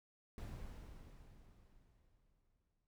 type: noise with exponential decay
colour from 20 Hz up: brown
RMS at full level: -45 dBFS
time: 0.38-2.87 s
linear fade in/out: 1 ms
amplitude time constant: 540 ms
effects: noise-tail reverb RT60 0.1 s tail -21 dB re dry